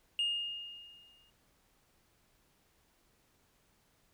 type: tone with exponential decay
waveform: sine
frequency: 2838 Hz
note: F7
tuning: 27 cents sharp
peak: -26 dBFS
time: 0.19-1.3 s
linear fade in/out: 1 ms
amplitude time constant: 240 ms
effects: tanh soft clip ceiling -27 dBFS + pink hiss -71 dBFS RMS until 4.13 s